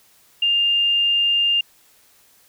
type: tone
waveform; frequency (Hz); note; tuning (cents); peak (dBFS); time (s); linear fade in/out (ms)
sine; 2805; F7; +7; -15; 0.42-1.61; 5
effects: white hiss -55 dBFS RMS until 2.48 s